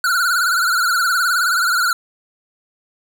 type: tone with vibrato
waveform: square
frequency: 1425 Hz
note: F6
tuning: 34 cents sharp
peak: -15 dBFS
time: 0.04-1.93 s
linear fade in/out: 2 ms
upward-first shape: triangle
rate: 19 Hz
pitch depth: 120 cents each way
effects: none